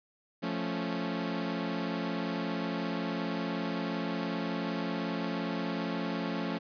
sawtooth chord, F augmented, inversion none, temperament equal, 174.61 / 220 / 277.2 Hz, F3 / A3 / C#4, 0 / 0 / 0 cents, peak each -32 dBFS, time 0.42-6.59 s, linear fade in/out 20 ms, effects resampled to 11025 Hz

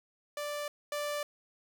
sawtooth tone pair in turn, 587.3 / 587.3 Hz, D5 / D5, 0 / 0 cents, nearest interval unison, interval 0 cents, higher neither, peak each -31 / -29 dBFS, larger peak second, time 0.37-0.68 / 0.92-1.23 s, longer neither, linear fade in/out 2 ms, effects none

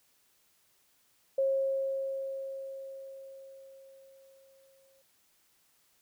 sine tone with exponential decay, 540 Hz, C#5, 45 cents flat, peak -24 dBFS, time 1.38-5.02 s, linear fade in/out 5 ms, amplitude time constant 790 ms, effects white hiss -69 dBFS RMS until 6.01 s

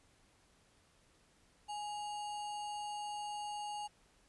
sine tone with sample-and-hold, 832 Hz, G#5, 3 cents sharp, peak -39 dBFS, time 1.68-3.88 s, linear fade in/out 20 ms, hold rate 3675 Hz, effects pink hiss -69 dBFS RMS until 4.28 s + resampled to 24000 Hz

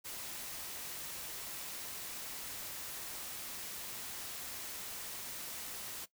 white noise, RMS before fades -44 dBFS, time 0.04-6.06 s, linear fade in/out 20 ms, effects noise-tail reverb RT60 0.1 s tail -17 dB re dry

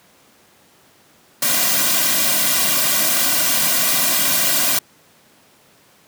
white noise with comb filter, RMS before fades -17 dBFS, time 1.42-4.79 s, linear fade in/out 5 ms, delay 2.3 ms, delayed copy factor -1, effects pink hiss -52 dBFS RMS until 6.07 s + high-pass 150 Hz 12 dB/octave

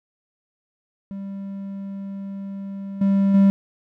triangle tone with level steps, 196.6 Hz, G3, 5 cents sharp, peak -27 / -13 / -9 dBFS, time 1.11-3.5 s, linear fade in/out 0 ms, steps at 3.01 / 3.34 s, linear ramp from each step 5 ms, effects none

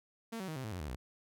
sawtooth tone with pitch steps, 227.8 / 189.36 / 157.4 / 130.84 / 108.76 / 90.4 / 75.15 / 62.46 Hz, A#3 / F#3 / D#3 / C3 / A2 / F#2 / D2 / B1, -40 / +40 / +20 / 0 / -20 / -40 / +40 / +20 cents, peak -35 dBFS, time 0.32-0.96 s, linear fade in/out 10 ms, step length 80 ms, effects none

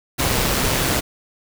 pink noise with amplitude modulation, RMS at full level -18 dBFS, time 0.18-1.01 s, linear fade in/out 20 ms, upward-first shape sine, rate 132 Hz, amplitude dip 35%, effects none

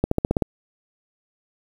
accelerating click train, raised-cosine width 2 ms, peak -5 dBFS, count 7, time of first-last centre 0.04-0.422 s, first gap 74 ms, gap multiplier 0.94, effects 7-bit

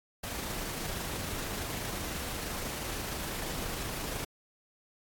pink noise with amplitude modulation, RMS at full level -36 dBFS, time 0.23-4.25 s, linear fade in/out 10 ms, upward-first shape sine, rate 26 Hz, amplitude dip 25%, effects AAC 64 kbps

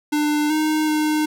square tone with pitch steps, 298.5 / 309.1 / 305.8 Hz, D4 / D#4 / D#4, +28 / -11 / -30 cents, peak -18 dBFS, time 0.12-1.26 s, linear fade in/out 10 ms, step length 380 ms, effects none

